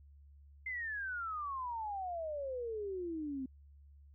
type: exponential sweep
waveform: sine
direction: down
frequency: 2100 to 256.2 Hz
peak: -37 dBFS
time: 0.66-3.46 s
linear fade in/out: 5 ms
effects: added 71 Hz sine -56 dBFS peak until 4.14 s